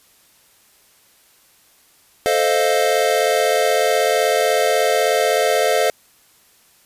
square chord, F dominant seventh, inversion first, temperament equal, 440 / 523.3 / 622.3 / 698.5 Hz, A4 / C5 / Eb5 / F5, 0 / 0 / 0 / 0 cents, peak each -21 dBFS, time 2.26-5.9 s, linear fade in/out 0 ms, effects white hiss -54 dBFS RMS until 6.85 s + resampled to 32000 Hz

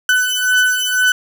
35% pulse beating tone pair, 1500 / 1502 Hz, F#6 / F#6, +23 / +26 cents, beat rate 2 Hz, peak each -14 dBFS, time 0.09-1.12 s, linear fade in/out 2 ms, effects none

